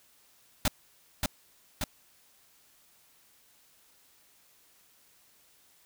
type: noise with echo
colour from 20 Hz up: pink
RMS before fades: -25 dBFS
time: 0.65-0.68 s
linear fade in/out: 2 ms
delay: 580 ms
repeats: 2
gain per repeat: -3 dB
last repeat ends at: 1.84 s
effects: white hiss -63 dBFS RMS until 5.85 s